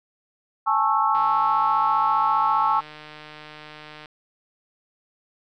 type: chord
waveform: sine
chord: A major seventh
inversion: third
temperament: just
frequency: 825 / 880 / 1100 / 1320 Hz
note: G#5 / A5 / C#6 / E6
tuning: -12 / 0 / -14 / +2 cents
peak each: -26 / -22 / -22 / -24 dBFS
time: 0.66-2.81 s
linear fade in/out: 20 ms
type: click train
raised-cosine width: 0.3 ms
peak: -25 dBFS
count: 443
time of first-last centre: 1.15-4.058 s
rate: 152 Hz
effects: none